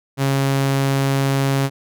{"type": "tone", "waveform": "sawtooth", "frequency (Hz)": 136.8, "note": "C#3", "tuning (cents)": -23, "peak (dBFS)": -12, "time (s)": [0.17, 1.7], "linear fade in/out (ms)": 50, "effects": []}